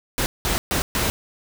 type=noise bursts at uneven times; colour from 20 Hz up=pink; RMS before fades=-22 dBFS; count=4; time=0.18-0.26 / 0.45-0.58 / 0.71-0.82 / 0.95-1.1 s; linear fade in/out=0 ms; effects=none